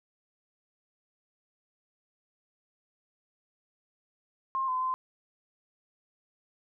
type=tone with pitch steps; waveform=sine; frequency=1063 / 1023 / 1033 Hz; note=C6 / C6 / C6; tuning=+27 / -39 / -22 cents; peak=-27 dBFS; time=4.55-4.94 s; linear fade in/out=0 ms; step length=130 ms; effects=none